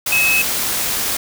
sine tone in noise, 2578 Hz, E7, 39 cents flat, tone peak -13 dBFS, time 0.12-0.42 s, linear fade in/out 5 ms, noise white, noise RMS -20 dBFS, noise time 0.06-1.17 s, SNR +4 dB, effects none

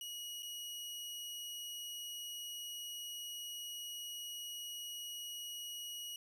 sawtooth tone with dropouts, 2905 Hz, F#7, 32 cents flat, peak -40 dBFS, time 0.01-6.16 s, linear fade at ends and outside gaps 2 ms, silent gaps 0.424-0.429 s, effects 12-bit

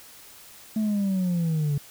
sine linear sweep, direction down, 220 to 140 Hz, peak -19 dBFS, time 0.76-1.78 s, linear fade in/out 5 ms, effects tanh soft clip ceiling -21 dBFS + white hiss -48 dBFS RMS until 1.9 s

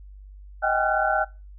sine tone cluster, 628 / 767 / 804 / 1377 / 1500 Hz, D#5 / G5 / G5 / F6 / F#6, +16 / -38 / +44 / -25 / +23 cents, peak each -26 dBFS, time 0.62-1.25 s, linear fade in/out 20 ms, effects noise-tail reverb RT60 0.3 s tail -24 dB re dry + added 49 Hz sine -41 dBFS peak until 1.58 s

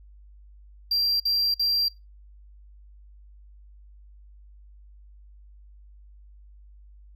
triangle tone bursts, 4733 Hz, D8, 13 cents sharp, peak -20 dBFS, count 3, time 0.91-1.884 s, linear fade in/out 5 ms, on 290 ms, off 52 ms, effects noise-tail reverb RT60 0.2 s tail -21 dB re dry + added 50 Hz sine -47 dBFS peak until 7.15 s

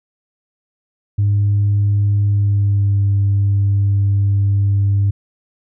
sine tone with pitch glide, 101.9 to 99.86 Hz, G#2 to G2, -32 to +33 cents, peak -10 dBFS, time 1.18-5.11 s, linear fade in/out 10 ms, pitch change -35 cents, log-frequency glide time 2.27-3.02 s, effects tanh soft clip ceiling -9 dBFS

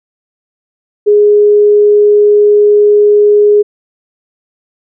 sine tone, 415.3 Hz, G#4, in tune, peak -3 dBFS, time 1.06-3.63 s, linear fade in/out 20 ms, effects none

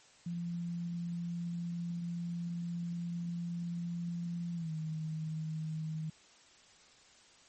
sine tone with pitch glide, 171.9 to 157.63 Hz, F3 to D#3, -27 to +23 cents, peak -35 dBFS, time 0.26-6.1 s, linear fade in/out 5 ms, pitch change -150 cents, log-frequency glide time 4.55-4.72 s, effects white hiss -61 dBFS RMS until 7.48 s + MP3 32 kbps

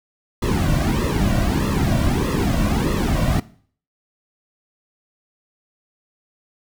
brown noise with flanger, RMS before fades -19 dBFS, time 0.42-3.4 s, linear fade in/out 5 ms, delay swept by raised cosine 1.3 to 2.4 ms, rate 1.6 Hz, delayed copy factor -0.85, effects noise-tail reverb RT60 0.5 s tail -19 dB re dry

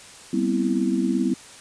sine chord, C major seventh, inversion second, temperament equal with one note detuned, 196 / 243.5 / 261.6 / 329.6 Hz, G3 / B3 / C4 / E4, 0 / -24 / 0 / 0 cents, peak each -25 dBFS, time 0.33-1.34 s, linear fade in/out 5 ms, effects white hiss -44 dBFS RMS until 1.6 s + resampled to 22050 Hz

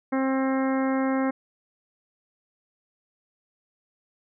harmonic tone, 265.7 Hz, C4, 27 cents sharp, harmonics 1 / 2 / 3 / 4 / 5 / 6 / 7 / 8, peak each -23 / -29 / -33 / -35 / -37 / -39 / -40 / -41 dBFS, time 0.12-1.31 s, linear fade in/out 10 ms, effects none

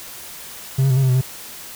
triangle tone with pitch steps, 133 / 136.2 / 128.1 / 135.8 / 130.9 / 126.5 / 130.3 Hz, C3 / C#3 / C3 / C#3 / C3 / B2 / C3, +29 / -30 / -36 / -35 / +1 / +42 / -7 cents, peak -11 dBFS, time 0.78-1.214 s, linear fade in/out 10 ms, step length 62 ms, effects white hiss -36 dBFS RMS until 1.75 s

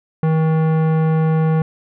sine tone with tanh clipping, 159.1 Hz, D#3, 39 cents sharp, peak -15 dBFS, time 0.23-1.62 s, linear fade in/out 2 ms, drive 17 dB, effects none

